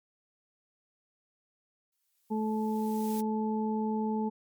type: noise with exponential growth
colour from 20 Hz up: blue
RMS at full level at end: -41 dBFS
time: 1.92-3.21 s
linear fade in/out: 5 ms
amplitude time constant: 280 ms
type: harmonic tone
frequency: 217 Hz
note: A3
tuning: 24 cents flat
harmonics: 1 / 2 / 4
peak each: -29 / -35 / -36 dBFS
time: 2.3-4.3 s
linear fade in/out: 20 ms
effects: MP3 96 kbps